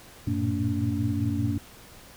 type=tone cluster; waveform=sine; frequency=94.7 / 112.5 / 117.6 / 227.1 / 286.7 Hz; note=F#2 / A2 / A#2 / A#3 / D4; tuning=+41 / +39 / +16 / -45 / -42 cents; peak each=-29 / -31 / -32 / -31 / -29 dBFS; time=0.27-1.58 s; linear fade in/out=5 ms; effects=pink hiss -49 dBFS RMS until 2.16 s